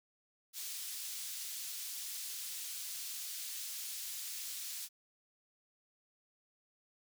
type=high-pass noise; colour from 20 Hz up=pink; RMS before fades=-43 dBFS; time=0.53-4.89 s; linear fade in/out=50 ms; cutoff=4500 Hz; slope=12 dB/octave; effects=none